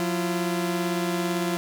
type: tone pair together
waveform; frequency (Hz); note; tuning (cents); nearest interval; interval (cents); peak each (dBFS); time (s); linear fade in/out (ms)
sawtooth; 178.65 / 339.4; F3 / F4; +40 / -49; major seventh; 1111; -23; 0-1.57; 0
effects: none